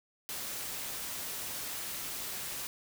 white noise, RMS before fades -39 dBFS, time 0.29-2.67 s, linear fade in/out 0 ms, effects none

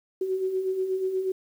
sine beating tone pair, 370 / 378.3 Hz, F#4 / F#4, 0 / +38 cents, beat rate 8.3 Hz, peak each -34 / -25 dBFS, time 0.21-1.32 s, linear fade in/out 5 ms, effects 9-bit

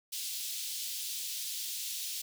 pink high-pass noise, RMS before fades -38 dBFS, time 0.12-2.22 s, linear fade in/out 10 ms, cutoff 3300 Hz, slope 24 dB/octave, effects none

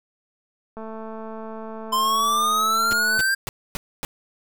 click train, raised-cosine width 1 ms, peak -23 dBFS, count 533, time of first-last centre 0.77-3.177 s, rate 221 Hz
square exponential sweep, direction up, 1034 to 1600 Hz, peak -19 dBFS, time 1.92-3.35 s, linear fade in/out 10 ms
pink noise bursts, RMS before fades -29 dBFS, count 5, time 2.91-4.05 s, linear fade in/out 0 ms, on 20 ms, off 260 ms
effects none

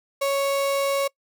35% pulse tone, 554.4 Hz, C#5, in tune, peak -19 dBFS, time 0.21-1.08 s, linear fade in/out 10 ms, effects noise-tail reverb RT60 0.1 s tail -24 dB re dry

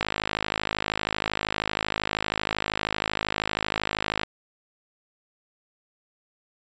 click train, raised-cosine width 0.3 ms, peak -8 dBFS, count 224, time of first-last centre 0.01-4.233 s, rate 52.8 Hz, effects resampled to 16000 Hz

